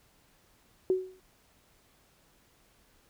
sine tone with exponential decay, 372.9 Hz, F#4, 14 cents sharp, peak -20 dBFS, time 0.9-1.2 s, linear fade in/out 1 ms, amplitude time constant 64 ms, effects pink hiss -65 dBFS RMS until 3.09 s

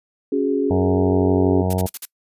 sine chord, C# suspended fourth, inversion none, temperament just, 277.2 / 369.6 / 415.8 Hz, C#4 / F#4 / G#4, 0 / -2 / +2 cents, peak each -20 / -23 / -21 dBFS, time 0.32-1.62 s, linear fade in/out 5 ms
harmonic tone, 92.5 Hz, F#2, in tune, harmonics 1 / 2 / 3 / 4 / 5 / 6 / 7 / 8 / 9 / 10, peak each -21 / -23 / -31 / -30 / -27 / -33 / -28 / -32 / -33 / -36 dBFS, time 0.7-1.87 s, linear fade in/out 10 ms
blue noise bursts, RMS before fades -28 dBFS, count 5, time 1.7-2.054 s, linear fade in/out 5 ms, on 34 ms, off 46 ms
effects noise-tail reverb RT60 0.1 s tail -24 dB re dry + resampled to 32000 Hz

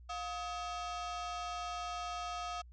45% pulse ring-modulated tone, 987.8 Hz, B5, in tune, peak -35 dBFS, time 0.09-2.62 s, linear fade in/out 10 ms, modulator 279 Hz, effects added 60 Hz sine -52 dBFS peak until 2.72 s + resampled to 16000 Hz

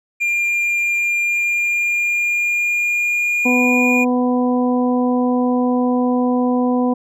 triangle tone with pitch glide, 2398 to 2430 Hz, D7 to D#7, +36 to -42 cents, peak -14 dBFS, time 0.2-4.05 s, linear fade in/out 20 ms, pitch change +22 cents, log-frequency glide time 1.02-3.86 s
harmonic tone, 248.6 Hz, B3, 12 cents sharp, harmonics 1 / 2 / 3 / 4, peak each -15 / -21 / -25 / -27 dBFS, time 3.45-6.94 s, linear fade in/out 10 ms
effects none

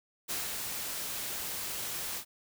white noise with ADSR envelope, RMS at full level -34 dBFS, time 0.28-2.25 s, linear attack 27 ms, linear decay 180 ms, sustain -3 dB, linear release 76 ms, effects none

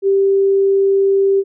sine tone, 392 Hz, G4, in tune, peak -10 dBFS, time 0.02-1.44 s, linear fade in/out 50 ms, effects none

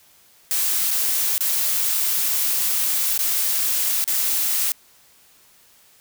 blue noise with dropouts, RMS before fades -21 dBFS, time 0.51-4.72 s, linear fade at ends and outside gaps 0 ms, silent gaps 0.907-0.911 / 1.38-1.407 / 3.177-3.191 / 4.041-4.077 s, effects white hiss -54 dBFS RMS until 6 s

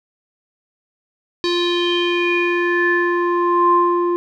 square tone with low-pass filter sweep, 349.2 Hz, F4, in tune, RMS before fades -17 dBFS, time 1.44-4.16 s, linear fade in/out 0 ms, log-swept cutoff 4300 to 800 Hz, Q 6.3, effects none

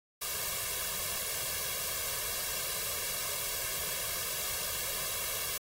white noise with comb filter, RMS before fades -35 dBFS, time 0.21-5.58 s, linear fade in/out 10 ms, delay 1.8 ms, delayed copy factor +0.9, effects AAC 48 kbps

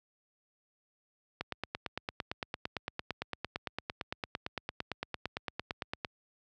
click train, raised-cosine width 0.3 ms, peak -18 dBFS, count 42, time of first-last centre 1.41-6.048 s, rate 8.84 Hz, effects high-pass 60 Hz 12 dB/octave

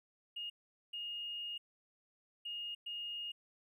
triangle tone bursts at uneven times, 2851 Hz, F7, 35 cents sharp, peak -36 dBFS, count 4, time 0.36-0.5 / 0.93-1.58 / 2.45-2.75 / 2.86-3.32 s, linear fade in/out 10 ms, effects tanh soft clip ceiling -38 dBFS

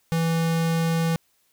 square tone, 164.81 Hz, E3, in tune, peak -21 dBFS, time 0.12-1.16 s, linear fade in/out 0 ms, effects white hiss -66 dBFS RMS until 1.52 s

